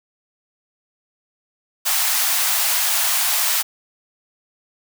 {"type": "high-pass noise", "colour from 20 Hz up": "white", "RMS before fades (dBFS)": -19, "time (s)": [1.85, 3.63], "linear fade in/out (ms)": 20, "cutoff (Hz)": 650, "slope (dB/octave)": 48, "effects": []}